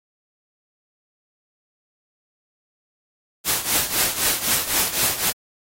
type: noise with tremolo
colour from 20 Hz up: white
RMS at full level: -18 dBFS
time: 3.44-5.33 s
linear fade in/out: 50 ms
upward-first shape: triangle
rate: 3.9 Hz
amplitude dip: 80%
effects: AAC 48 kbps